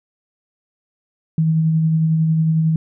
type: tone with tremolo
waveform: sine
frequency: 160 Hz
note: D#3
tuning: 49 cents sharp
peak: -12 dBFS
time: 1.38-2.76 s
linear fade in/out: 2 ms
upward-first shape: sine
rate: 11 Hz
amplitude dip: 25%
effects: none